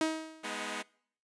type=tone with exponential decay; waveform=sawtooth; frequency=317.5 Hz; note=D#4; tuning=35 cents sharp; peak=-22 dBFS; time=0.01-0.57 s; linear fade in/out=2 ms; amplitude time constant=120 ms
type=chord; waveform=5% pulse; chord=G# minor; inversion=none; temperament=equal with one note detuned; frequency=207.7 / 246.9 / 316.6 Hz; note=G#3 / B3 / D#4; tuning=0 / 0 / +30 cents; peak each=-29 dBFS; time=0.43-0.83 s; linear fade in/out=20 ms
effects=noise-tail reverb RT60 0.6 s tail -24 dB re dry + resampled to 22050 Hz